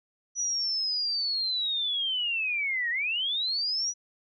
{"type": "linear two-way sweep", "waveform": "sine", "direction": "down then up", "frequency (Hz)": [5910, 1834, 5910], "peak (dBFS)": -26, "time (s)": [0.35, 3.94], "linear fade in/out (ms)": 50, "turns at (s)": 2.9, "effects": []}